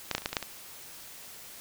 clicks, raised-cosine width 0.2 ms, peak -11 / -9 / -15 / -26 / -11 / -29 / -15 / -9 / -18 dBFS, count 9, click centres 0.113 / 0.15 / 0.181 / 0.22 / 0.259 / 0.291 / 0.33 / 0.368 / 0.427 s, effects white hiss -47 dBFS RMS until 1.6 s

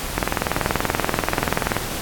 click train, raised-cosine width 0.5 ms, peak -3 dBFS, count 34, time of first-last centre 0.18-1.767 s, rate 20.8 Hz, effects pink hiss -28 dBFS RMS until 2.01 s + AAC 64 kbps

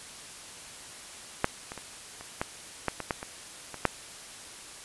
clicks, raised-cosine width 0.5 ms, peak -7 / -22 / -24 / -27 / -13 / -11 / -18 / -12 / -21 / -23 / -6 dBFS, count 11, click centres 1.444 / 1.719 / 1.777 / 2.21 / 2.415 / 2.883 / 3.003 / 3.108 / 3.229 / 3.743 / 3.853 s, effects white hiss -45 dBFS RMS until 4.84 s + resampled to 24000 Hz

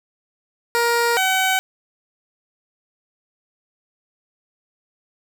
15% pulse tone pair in turn, 470.9 / 757.3 Hz, A#4 / F#5, +18 / +40 cents, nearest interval minor sixth, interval 822 cents, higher second, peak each -10 dBFS, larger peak neither, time 0.75-1.17 / 1.17-1.59 s, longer neither, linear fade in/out 0 ms, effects none

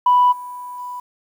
sine tone with level steps, 987.8 Hz, B5, in tune, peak -9 / -29 / -27 dBFS, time 0.06-1 s, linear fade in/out 5 ms, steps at 0.31 / 0.78 s, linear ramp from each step 20 ms, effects tanh soft clip ceiling -6 dBFS + 8-bit

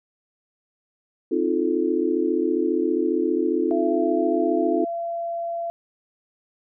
sine chord, F dominant seventh, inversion second, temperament just, 261.9 / 314.3 / 349.2 / 436.5 Hz, C4 / Eb4 / F4 / A4, +2 / +18 / 0 / -14 cents, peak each -27 / -24 / -23 / -26 dBFS, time 1.31-4.85 s, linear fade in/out 10 ms
sine tone with pitch glide, 674 to 679.5 Hz, E5 to F5, +38 to -48 cents, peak -25 dBFS, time 3.71-5.7 s, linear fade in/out 0 ms, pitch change +14 cents, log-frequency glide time 3.97-4.82 s
effects none

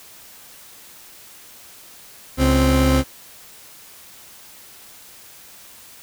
30% pulse tone pair together, 69.3 / 261.6 Hz, C#2 / C4, 0 / 0 cents, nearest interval octave + major seventh, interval 2300 cents, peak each -14 dBFS, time 2.37-3.04 s, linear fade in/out 50 ms, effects white hiss -44 dBFS RMS until 6.02 s

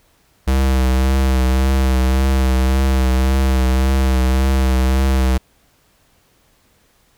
square tone with vibrato, 65.41 Hz, C2, in tune, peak -13 dBFS, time 0.47-5.38 s, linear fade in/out 10 ms, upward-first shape triangle, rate 1.8 Hz, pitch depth 37 cents each way, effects pink hiss -57 dBFS RMS until 7.17 s

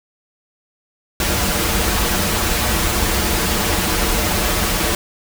pink noise with comb filter, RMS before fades -18 dBFS, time 1.2-4.95 s, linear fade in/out 2 ms, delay 7.5 ms, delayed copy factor -0.7, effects none

